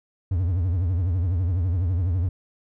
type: tone with vibrato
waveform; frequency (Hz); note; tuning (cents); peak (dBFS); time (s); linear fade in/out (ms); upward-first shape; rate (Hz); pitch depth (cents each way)
triangle; 88.9; F2; +31; -18; 0.31-2.29; 5; triangle; 12; 190
effects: none